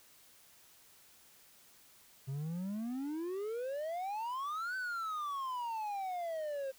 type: exponential two-way sweep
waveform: triangle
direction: up then down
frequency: 130.81 to 1540 to 526 Hz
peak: -34 dBFS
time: 2.27-6.72 s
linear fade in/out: 20 ms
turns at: 4.76 s
effects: white hiss -62 dBFS RMS until 6.78 s